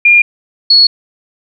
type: tone pair in turn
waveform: sine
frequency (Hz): 2411 / 4365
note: D7 / C#8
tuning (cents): +45 / -28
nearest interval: minor seventh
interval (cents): 1027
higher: second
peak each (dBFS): -3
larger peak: neither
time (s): 0.05-0.22 / 0.7-0.87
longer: neither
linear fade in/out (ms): 5
effects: none